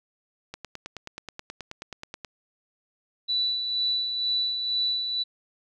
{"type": "click train", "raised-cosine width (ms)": 0.2, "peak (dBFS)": -19, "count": 17, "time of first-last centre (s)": [0.54, 2.248], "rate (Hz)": 9.37}
{"type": "tone with tremolo", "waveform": "sine", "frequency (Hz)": 3961, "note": "B7", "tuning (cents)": 4, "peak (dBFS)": -22, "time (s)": [3.28, 5.24], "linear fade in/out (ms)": 20, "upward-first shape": "sine", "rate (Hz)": 2.1, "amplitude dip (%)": 45}
{"effects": []}